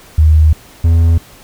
sine / triangle tone pair in turn, 77.78 / 83.17 Hz, D#2 / E2, 0 / +16 cents, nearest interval minor second, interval 116 cents, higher second, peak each -4 dBFS, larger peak neither, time 0.18-0.53 / 0.84-1.18 s, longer first, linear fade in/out 5 ms, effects pink hiss -40 dBFS RMS until 1.43 s

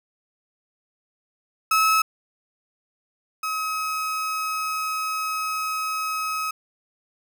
35% pulse tone pair in turn, 1292 / 1274.9 Hz, E6 / D#6, -35 / +42 cents, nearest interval unison, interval 23 cents, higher first, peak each -15 / -23 dBFS, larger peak first, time 1.71-2.02 / 3.43-6.51 s, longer second, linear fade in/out 5 ms, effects none

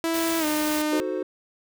sawtooth tone with pitch glide, 329.6 to 304 Hz, E4 to D#4, 0 to -40 cents, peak -19 dBFS, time 0.04-1 s, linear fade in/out 0 ms, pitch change -140 cents, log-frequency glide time 0.39-0.45 s
white noise, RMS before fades -32 dBFS, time 0.14-0.82 s, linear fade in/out 2 ms
triangle chord, D# diminished seventh, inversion none, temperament equal, 311.1 / 370 / 440 / 523.3 Hz, D#4 / F#4 / A4 / C5, 0 / 0 / 0 / 0 cents, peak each -30 / -27 / -32 / -29 dBFS, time 0.92-1.23 s, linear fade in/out 5 ms
effects none

